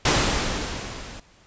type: noise with level ramp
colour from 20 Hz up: pink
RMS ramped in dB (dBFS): -17 to -40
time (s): 0.05-1.2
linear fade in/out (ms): 5
effects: pink hiss -55 dBFS RMS until 1.46 s + resampled to 16000 Hz